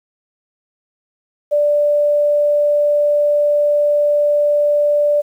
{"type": "tone", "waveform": "sine", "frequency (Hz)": 587.3, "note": "D5", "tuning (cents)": 0, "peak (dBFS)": -11, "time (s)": [1.51, 5.22], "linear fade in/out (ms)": 20, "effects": ["8-bit"]}